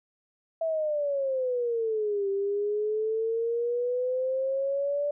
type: exponential two-way sweep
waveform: sine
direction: down then up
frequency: 660 to 392 to 585 Hz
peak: -25 dBFS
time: 0.61-5.11 s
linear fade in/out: 5 ms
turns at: 2.29 s
effects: none